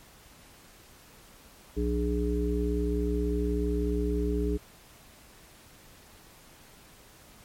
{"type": "harmonic tone with a mistuned harmonic", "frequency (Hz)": 59.4, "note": "A#1", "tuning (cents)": 33, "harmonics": [1, 3, 5, 7], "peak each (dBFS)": [-28, -34, -32, -31], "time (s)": [1.76, 4.58], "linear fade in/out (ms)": 20, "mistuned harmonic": 1, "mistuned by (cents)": 65, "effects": ["pink hiss -54 dBFS RMS until 7.44 s", "MP3 64 kbps"]}